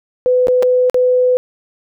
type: tone with dropouts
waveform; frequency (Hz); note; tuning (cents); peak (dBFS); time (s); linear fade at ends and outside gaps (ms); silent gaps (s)
sine; 502; B4; +28; -9; 0.26-1.37; 0; 0.471-0.483 / 0.625-0.63 / 0.898-0.944
effects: none